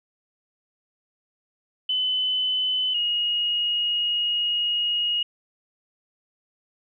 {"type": "tone pair in turn", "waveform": "sine", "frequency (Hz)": [3021, 2878], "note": ["F#7", "F#7"], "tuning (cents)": [35, -49], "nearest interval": "minor second", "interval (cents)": 84, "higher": "first", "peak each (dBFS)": -21, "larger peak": "neither", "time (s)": [[1.89, 2.94], [2.94, 5.23]], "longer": "second", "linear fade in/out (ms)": 5, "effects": []}